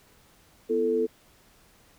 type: tone cluster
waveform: sine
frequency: 247.9 / 338.5 / 442.7 Hz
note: B3 / E4 / A4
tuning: +7 / +46 / +11 cents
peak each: -31 / -30 / -23 dBFS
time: 0.69-1.07 s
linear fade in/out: 20 ms
effects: pink hiss -59 dBFS RMS until 1.98 s